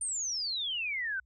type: exponential sweep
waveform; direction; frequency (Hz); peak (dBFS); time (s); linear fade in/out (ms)
sine; down; 9100 to 1480; -31; 0.01-1.2; 5
effects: added 62 Hz sine -64 dBFS peak until 1.25 s